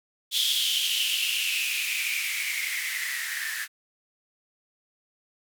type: noise with band-pass filter sweep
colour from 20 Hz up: violet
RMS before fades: -28 dBFS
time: 0.31-3.68 s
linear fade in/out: 50 ms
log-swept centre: 3400 to 1700 Hz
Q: 8.3
effects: none